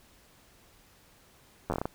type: slowing click train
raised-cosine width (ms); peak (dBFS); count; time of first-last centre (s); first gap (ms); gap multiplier
1; -16; 8; 1.7-1.855; 10; 1.26
effects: pink hiss -60 dBFS RMS until 1.94 s